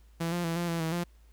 sawtooth tone with pitch steps, 166.8 / 174.6 / 166.1 / 173 / 167.3 / 161.5 / 173.6 Hz, E3 / F3 / E3 / F3 / E3 / E3 / F3, +21 / 0 / +13 / -16 / +26 / -35 / -10 cents, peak -25 dBFS, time 0.2-1.04 s, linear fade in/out 10 ms, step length 120 ms, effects added 55 Hz sine -54 dBFS peak until 1.32 s + pink hiss -68 dBFS RMS until 1.32 s

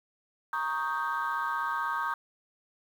sine chord, Eb dominant seventh, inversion second, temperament equal, 932.3 / 1108.7 / 1244.5 / 1568 Hz, Bb5 / Db6 / Eb6 / G6, 0 / 0 / 0 / 0 cents, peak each -33 dBFS, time 0.53-2.14 s, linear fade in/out 2 ms, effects tanh soft clip ceiling -22 dBFS + 9-bit

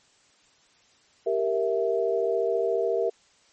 sine chord, E diminished, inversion first, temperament equal, 392 / 466.2 / 659.3 Hz, G4 / Bb4 / E5, 0 / 0 / 0 cents, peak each -27 / -25 / -28 dBFS, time 1.26-3.1 s, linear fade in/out 10 ms, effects white hiss -61 dBFS RMS until 3.52 s + MP3 32 kbps

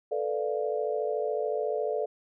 sine chord, B half-diminished seventh, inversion third, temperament equal, 440 / 493.9 / 587.3 / 698.5 Hz, A4 / B4 / D5 / F5, 0 / 0 / 0 / 0 cents, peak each -30 / -34 / -32 / -36 dBFS, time 0.11-2.06 s, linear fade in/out 10 ms, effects none

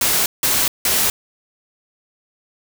white noise bursts, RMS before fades -17 dBFS, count 3, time 0.01-1.1 s, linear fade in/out 2 ms, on 250 ms, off 170 ms, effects none

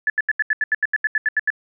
sine tone bursts, 1726 Hz, A6, 34 cents flat, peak -15 dBFS, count 14, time 0.07-1.503 s, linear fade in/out 2 ms, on 29 ms, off 79 ms, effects none

